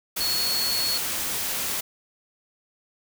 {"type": "tone in noise", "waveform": "sine", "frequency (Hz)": 4365, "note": "C#8", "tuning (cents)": -28, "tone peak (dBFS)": -24, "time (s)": [0.2, 0.98], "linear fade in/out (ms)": 10, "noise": "white", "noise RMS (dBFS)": -28, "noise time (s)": [0.16, 1.81], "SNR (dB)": 1, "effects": []}